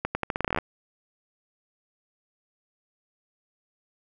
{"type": "accelerating click train", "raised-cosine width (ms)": 0.5, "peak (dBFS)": -11, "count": 14, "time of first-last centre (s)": [0.05, 0.586], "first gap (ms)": 100, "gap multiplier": 0.83, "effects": []}